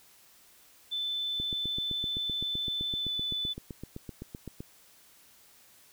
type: tone with pitch glide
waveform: sine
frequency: 3520 to 3494 Hz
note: A7 to A7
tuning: 0 to -13 cents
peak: -30 dBFS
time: 0.91-3.54 s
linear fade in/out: 20 ms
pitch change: -13 cents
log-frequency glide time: 2.99-3.09 s
type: click train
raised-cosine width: 3 ms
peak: -26 dBFS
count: 26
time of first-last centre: 1.4-4.605 s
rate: 7.8 Hz
effects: white hiss -59 dBFS RMS until 5.92 s